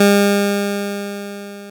20% pulse tone with level ramp, 201.8 Hz, G#3, 49 cents flat, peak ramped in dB -3 to -28 dBFS, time 0-1.7 s, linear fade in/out 5 ms, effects none

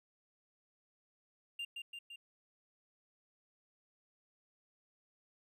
triangle tone with echo, 2794 Hz, F7, in tune, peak -37 dBFS, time 1.59-1.65 s, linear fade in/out 5 ms, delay 170 ms, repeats 3, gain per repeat -3 dB, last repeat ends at 2.16 s, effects none

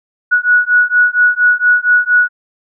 sine beating tone pair, 1463 / 1467.3 Hz, F#6 / F#6, -20 / -15 cents, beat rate 4.3 Hz, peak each -11 dBFS, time 0.31-2.29 s, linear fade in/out 20 ms, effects none

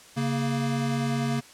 square tone pair together, 137.8 / 233.1 Hz, C#3 / A#3, -10 / 0 cents, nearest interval major sixth, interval 910 cents, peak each -28 dBFS, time 0.16-1.41 s, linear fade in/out 20 ms, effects white hiss -50 dBFS RMS until 1.53 s + low-pass 9000 Hz 12 dB/octave

